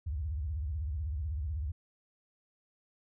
sine tone with vibrato, 74.5 Hz, D2, 25 cents sharp, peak -32 dBFS, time 0.06-1.72 s, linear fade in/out 10 ms, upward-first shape sine, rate 16 Hz, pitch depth 280 cents each way, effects none

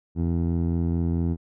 15% pulse tone with low-pass filter, 84.5 Hz, E2, 43 cents sharp, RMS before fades -24 dBFS, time 0.15-1.37 s, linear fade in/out 50 ms, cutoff 330 Hz, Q 0.62, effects none

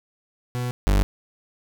40% pulse tone pair in turn, 123.4 / 49.2 Hz, B2 / G1, -1 / +7 cents, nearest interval octave + major third, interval 1592 cents, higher first, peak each -24 / -15 dBFS, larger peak second, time 0.55-0.71 / 0.87-1.03 s, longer neither, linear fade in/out 0 ms, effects 8-bit

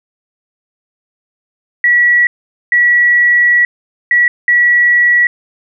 sine tone bursts at uneven times, 1935 Hz, B6, 36 cents flat, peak -6 dBFS, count 4, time 1.84-2.27 / 2.72-3.65 / 4.11-4.28 / 4.48-5.27 s, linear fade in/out 2 ms, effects none

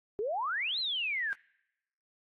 sine exponential two-way sweep, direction up then down, 392 to 4246 to 1560 Hz, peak -30 dBFS, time 0.19-1.33 s, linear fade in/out 0 ms, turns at 0.79 s, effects noise-tail reverb RT60 0.9 s tail -26 dB re dry + AAC 32 kbps

